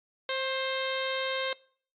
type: harmonic tone with a mistuned harmonic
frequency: 527 Hz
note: C5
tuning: 12 cents sharp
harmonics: 1 / 2 / 3 / 4 / 5 / 6 / 7 / 8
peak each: -33 / -37 / -38 / -38 / -42 / -39 / -39 / -45 dBFS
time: 0.29-1.53 s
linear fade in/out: 2 ms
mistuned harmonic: 2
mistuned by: +23 cents
effects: noise-tail reverb RT60 0.5 s tail -22 dB re dry + AAC 64 kbps